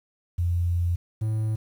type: tone pair in turn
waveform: sine / triangle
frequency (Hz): 86.8 / 109.36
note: F2 / A2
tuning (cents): -10 / -10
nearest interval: major third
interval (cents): 400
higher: second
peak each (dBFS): -21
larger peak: neither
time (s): 0.38-0.96 / 1.21-1.56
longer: first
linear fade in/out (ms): 10
effects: 9-bit